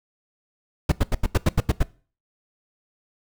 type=noise bursts; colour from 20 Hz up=brown; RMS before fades=-17 dBFS; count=9; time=0.89-1.832 s; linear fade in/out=5 ms; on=30 ms; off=84 ms; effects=noise-tail reverb RT60 0.4 s tail -21 dB re dry